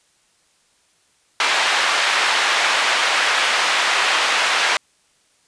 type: band-pass noise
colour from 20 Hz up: white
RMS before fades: -18 dBFS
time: 1.4-4.77 s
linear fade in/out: 2 ms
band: 780 to 2700 Hz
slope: 12 dB/octave
effects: white hiss -60 dBFS RMS until 5.47 s + resampled to 22050 Hz